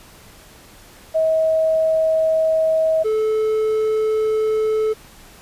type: tone pair in turn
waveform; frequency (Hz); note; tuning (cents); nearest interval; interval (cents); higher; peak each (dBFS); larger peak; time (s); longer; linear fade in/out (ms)
sine / triangle; 639 / 434.8; D#5 / A4; +46 / -21; perfect fifth; 667; first; -14; neither; 1.14-3.04 / 3.04-4.94; neither; 20
effects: pink hiss -45 dBFS RMS until 5.41 s + resampled to 32000 Hz